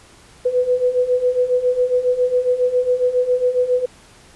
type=beating tone pair; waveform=sine; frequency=493.9 / 501.2 Hz; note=B4 / B4; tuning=0 / +25 cents; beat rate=7.3 Hz; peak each=-20 / -16 dBFS; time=0.45-3.86 s; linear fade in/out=10 ms; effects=pink hiss -47 dBFS RMS until 4.35 s + resampled to 24000 Hz